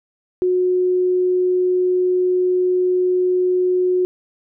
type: tone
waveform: sine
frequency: 364.5 Hz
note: F#4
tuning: 26 cents flat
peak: -14 dBFS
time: 0.42-4.05 s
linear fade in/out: 0 ms
effects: none